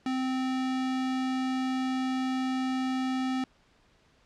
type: tone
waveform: square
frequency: 259.6 Hz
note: C4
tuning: 13 cents flat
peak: -28 dBFS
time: 0.06-3.44 s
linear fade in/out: 2 ms
effects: pink hiss -64 dBFS RMS until 4.25 s + low-pass 5000 Hz 12 dB/octave